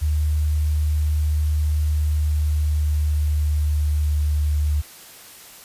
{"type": "tone with pitch glide", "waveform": "sine", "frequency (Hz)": [75.8, 74.54], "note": ["D#2", "D2"], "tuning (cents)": [-45, 26], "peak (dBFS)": -17, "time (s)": [0.01, 4.82], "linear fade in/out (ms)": 20, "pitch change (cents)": -29, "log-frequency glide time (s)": [1.95, 4.46], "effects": ["white hiss -43 dBFS RMS until 5.64 s", "resampled to 32000 Hz"]}